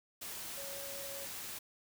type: tone in noise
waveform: sine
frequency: 555 Hz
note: C#5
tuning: 2 cents sharp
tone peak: -47 dBFS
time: 0.57-1.26 s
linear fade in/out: 10 ms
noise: white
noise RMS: -44 dBFS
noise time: 0.21-1.59 s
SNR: -6 dB
effects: none